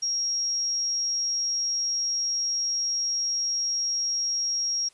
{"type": "tone", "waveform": "sine", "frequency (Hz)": 5600, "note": "F8", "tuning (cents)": 4, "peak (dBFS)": -24, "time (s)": [0.02, 4.89], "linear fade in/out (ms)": 10, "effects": ["white hiss -59 dBFS RMS until 4.93 s", "resampled to 22050 Hz"]}